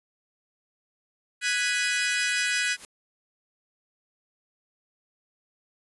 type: chord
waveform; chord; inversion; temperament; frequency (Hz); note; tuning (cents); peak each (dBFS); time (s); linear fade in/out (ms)
sawtooth; G# minor seventh; third; equal; 1480 / 1661.2 / 1975.5 / 2489; F#6 / G#6 / B6 / D#7; 0 / 0 / 0 / 0; -26; 1.41-2.77; 50
type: noise with exponential growth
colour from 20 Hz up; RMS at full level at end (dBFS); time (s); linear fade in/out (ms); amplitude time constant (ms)
white; -40; 2.62-2.85; 1; 50
effects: resampled to 24000 Hz